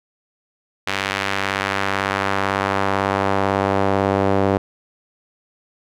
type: tone with band-pass filter sweep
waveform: sawtooth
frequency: 98 Hz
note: G2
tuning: in tune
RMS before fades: -20 dBFS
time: 0.87-4.58 s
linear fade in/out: 5 ms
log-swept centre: 2400 to 530 Hz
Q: 1
effects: none